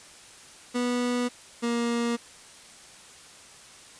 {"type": "tone pair in turn", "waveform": "30% pulse", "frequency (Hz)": [244.9, 235.7], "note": ["B3", "A#3"], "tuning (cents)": [-14, 19], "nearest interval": "minor second", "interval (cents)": 67, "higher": "first", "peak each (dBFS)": [-22, -22], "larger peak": "neither", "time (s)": [[0.74, 1.29], [1.62, 2.17]], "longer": "neither", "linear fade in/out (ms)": 20, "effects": ["white hiss -49 dBFS RMS until 3.99 s", "resampled to 22050 Hz"]}